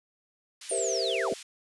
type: band-pass noise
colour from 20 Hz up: white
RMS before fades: -45 dBFS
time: 0.61-1.43 s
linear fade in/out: 5 ms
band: 2000 to 7500 Hz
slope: 12 dB/octave
type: linear sweep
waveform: sine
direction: down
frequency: 9330 to 134.5 Hz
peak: -30 dBFS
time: 0.69-1.33 s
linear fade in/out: 5 ms
type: chord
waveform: sine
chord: C dominant seventh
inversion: second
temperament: equal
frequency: 392 / 466.2 / 523.3 / 659.3 Hz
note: G4 / Bb4 / C5 / E5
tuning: 0 / 0 / 0 / 0 cents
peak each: -33 dBFS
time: 0.71-1.34 s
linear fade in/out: 5 ms
effects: resampled to 24000 Hz